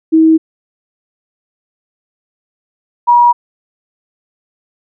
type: tone pair in turn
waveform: sine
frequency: 320.3 / 959.8 Hz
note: E4 / B5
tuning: -50 / -50 cents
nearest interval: octave + perfect fifth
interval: 1900 cents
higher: second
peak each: -4 dBFS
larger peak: neither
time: 0.12-0.38 / 3.07-3.33 s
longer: neither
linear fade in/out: 20 ms
effects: none